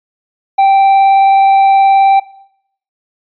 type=tone with vibrato; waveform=triangle; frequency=782 Hz; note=G5; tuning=4 cents flat; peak=-3 dBFS; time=0.58-2.2 s; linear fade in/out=10 ms; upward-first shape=triangle; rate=19 Hz; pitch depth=9 cents each way; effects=noise-tail reverb RT60 0.7 s tail -19 dB re dry + resampled to 11025 Hz